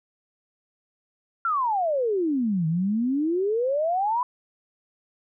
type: exponential two-way sweep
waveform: sine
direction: down then up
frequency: 1396.9 to 155.56 to 1016 Hz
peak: -21 dBFS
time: 1.45-4.23 s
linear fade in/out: 2 ms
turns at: 2.67 s
effects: none